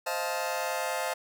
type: chord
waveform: sawtooth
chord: F dominant seventh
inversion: second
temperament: just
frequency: 523.8 / 628.6 / 698.5 / 873.1 Hz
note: C5 / Eb5 / F5 / A5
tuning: +2 / +18 / 0 / -14 cents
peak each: -31 dBFS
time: 0.06-1.14 s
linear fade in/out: 10 ms
effects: none